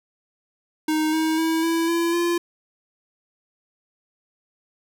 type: tone with pitch steps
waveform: square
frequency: 311.1 / 317.5 / 323.9 / 330.6 / 337.3 / 344.2 Hz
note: D#4 / D#4 / E4 / E4 / E4 / F4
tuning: 0 / +35 / -30 / +5 / +40 / -25 cents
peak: -20 dBFS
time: 0.88-2.38 s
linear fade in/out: 5 ms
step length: 250 ms
effects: none